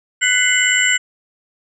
sine tone cluster, 1494 / 2001 / 2099 / 2971 / 7400 Hz, F#6 / B6 / C7 / F#7 / A#8, +16 / +22 / +5 / +6 / -14 cents, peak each -19 dBFS, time 0.21-0.98 s, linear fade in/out 20 ms, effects none

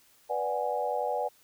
sine chord, G# half-diminished seventh, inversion first, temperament equal, 493.9 / 587.3 / 740 / 830.6 Hz, B4 / D5 / F#5 / G#5, 0 / 0 / 0 / 0 cents, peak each -33 dBFS, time 0.29-1.29 s, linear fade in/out 20 ms, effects white hiss -62 dBFS RMS until 1.43 s

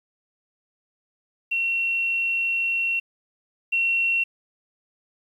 sine tone pair in turn, 2726 / 2726 Hz, F7 / F7, -43 / -43 cents, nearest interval unison, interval 0 cents, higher neither, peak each -21 / -19 dBFS, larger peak second, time 1.51-3 / 3.72-4.24 s, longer first, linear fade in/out 10 ms, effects 9-bit

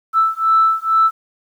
sine beating tone pair, 1318.5 / 1320.7 Hz, E6 / E6, 0 / +3 cents, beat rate 2.2 Hz, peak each -14 dBFS, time 0.13-1.11 s, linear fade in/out 50 ms, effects tanh soft clip ceiling -4 dBFS + 8-bit

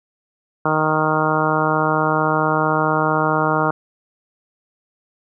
harmonic tone, 155.56 Hz, D#3, in tune, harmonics 1 / 2 / 3 / 4 / 5 / 6 / 7 / 8 / 9, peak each -24 / -24 / -24 / -24 / -24 / -24 / -24 / -24 / -24 dBFS, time 0.65-3.71 s, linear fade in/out 5 ms, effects none

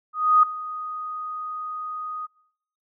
sine tone with ADSR envelope, 1244.5 Hz, D#6, in tune, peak -11 dBFS, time 0.13-2.27 s, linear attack 300 ms, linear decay 5 ms, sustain -18 dB, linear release 21 ms, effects noise-tail reverb RT60 0.8 s tail -26 dB re dry

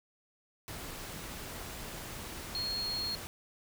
sine tone in noise, 4275 Hz, C8, 36 cents sharp, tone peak -33 dBFS, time 2.55-3.15 s, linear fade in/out 0 ms, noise pink, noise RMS -43 dBFS, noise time 0.68-3.27 s, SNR +7 dB, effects none

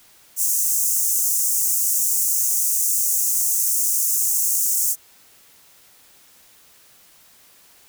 pink high-pass noise, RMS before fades -20 dBFS, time 0.36-4.96 s, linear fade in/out 50 ms, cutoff 6300 Hz, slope 48 dB/octave, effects white hiss -52 dBFS RMS until 7.88 s

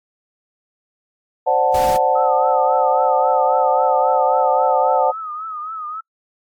sine chord, D dominant seventh, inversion third, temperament equal, 523.3 / 587.3 / 740 / 880 Hz, C5 / D5 / F#5 / A5, 0 / 0 / 0 / 0 cents, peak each -19 / -21 / -17 / -18 dBFS, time 1.46-5.12 s, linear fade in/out 20 ms
pink noise, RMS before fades -28 dBFS, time 1.74-1.97 s, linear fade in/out 5 ms
sine tone with vibrato, 1262 Hz, D#6, 24 cents sharp, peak -25 dBFS, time 2.15-6.01 s, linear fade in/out 10 ms, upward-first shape triangle, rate 3.7 Hz, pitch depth 91 cents each way
effects noise-tail reverb RT60 0.1 s tail -26 dB re dry + AAC 64 kbps

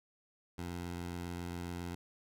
15% pulse tone with vibrato, 87.31 Hz, F2, in tune, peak -33 dBFS, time 0.58-1.95 s, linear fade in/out 5 ms, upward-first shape sine, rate 18 Hz, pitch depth 21 cents each way, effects none

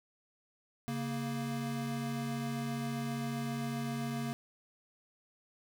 square tone pair together, 138.34 / 233.1 Hz, C#3 / A#3, -3 / 0 cents, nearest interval major sixth, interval 903 cents, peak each -39 / -37 dBFS, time 0.88-4.33 s, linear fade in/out 0 ms, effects none

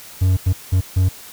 triangle tone bursts at uneven times, 92.5 Hz, F#2, in tune, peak -10 dBFS, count 4, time 0.21-0.37 / 0.46-0.53 / 0.72-0.81 / 0.96-1.09 s, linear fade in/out 10 ms, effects white hiss -39 dBFS RMS until 1.32 s

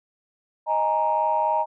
sine chord, D# suspended fourth, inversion none, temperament just, 622.3 / 829.7 / 933.4 Hz, D#5 / G#5 / A#5, 0 / -2 / +2 cents, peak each -25 / -25 / -21 dBFS, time 0.66-1.66 s, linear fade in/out 50 ms, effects tanh soft clip ceiling -11 dBFS

